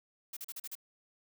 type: noise bursts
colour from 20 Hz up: blue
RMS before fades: -42 dBFS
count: 6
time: 0.33-0.753 s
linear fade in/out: 5 ms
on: 38 ms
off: 39 ms
effects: none